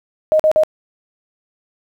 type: tone bursts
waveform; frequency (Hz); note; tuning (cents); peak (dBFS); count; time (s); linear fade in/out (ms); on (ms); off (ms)
sine; 622.3; D#5; 0; -9; 3; 0.32-0.635; 0; 75; 45
effects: 8-bit